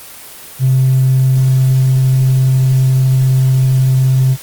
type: tone with hard clipping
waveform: sine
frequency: 131 Hz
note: C3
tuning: 2 cents sharp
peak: -8 dBFS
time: 0.59-4.37 s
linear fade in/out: 50 ms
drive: 1 dB
effects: white hiss -33 dBFS RMS until 4.42 s + Opus 24 kbps